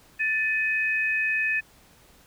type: tone pair together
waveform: sine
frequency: 1760.9 / 2522 Hz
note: A6 / D#7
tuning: +1 / +23 cents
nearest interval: tritone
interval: 622 cents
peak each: -25 dBFS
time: 0.19-1.61 s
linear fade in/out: 20 ms
effects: pink hiss -56 dBFS RMS until 2.26 s